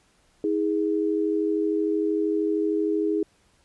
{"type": "tone pair together", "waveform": "sine", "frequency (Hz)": [319.9, 412.9], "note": ["D#4", "G#4"], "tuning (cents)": [48, -10], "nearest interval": "major third", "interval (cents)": 442, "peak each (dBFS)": -24, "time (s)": [0.44, 3.23], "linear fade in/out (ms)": 2, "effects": ["pink hiss -63 dBFS RMS until 3.64 s", "resampled to 24000 Hz"]}